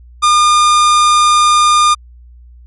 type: tone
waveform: 45% pulse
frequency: 1210 Hz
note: D#6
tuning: 49 cents flat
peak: -7 dBFS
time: 0.22-1.95 s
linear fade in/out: 20 ms
effects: added 60 Hz sine -36 dBFS peak until 2.66 s + resampled to 24000 Hz